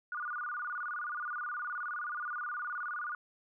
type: tone with vibrato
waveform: sine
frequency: 1318.5 Hz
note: E6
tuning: in tune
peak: -35 dBFS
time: 0.12-3.15 s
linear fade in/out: 2 ms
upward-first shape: square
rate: 19 Hz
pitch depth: 170 cents each way
effects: none